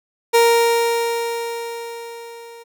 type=tone with level ramp; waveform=30% pulse; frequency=466.2 Hz; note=A#4; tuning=in tune; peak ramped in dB=-7 to -35 dBFS; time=0.33-2.64 s; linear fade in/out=20 ms; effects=none